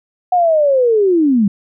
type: linear sweep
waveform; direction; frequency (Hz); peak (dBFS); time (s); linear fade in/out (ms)
sine; down; 735 to 189.6; -9; 0.32-1.48; 5
effects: none